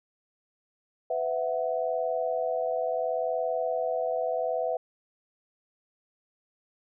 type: chord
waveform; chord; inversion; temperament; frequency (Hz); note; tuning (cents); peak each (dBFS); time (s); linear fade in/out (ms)
sine; B suspended fourth; none; equal with one note detuned; 502.8 / 659.3 / 740; B4 / E5 / F#5; +31 / 0 / 0; -30 / -29 / -33; 1.1-4.77; 5
effects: none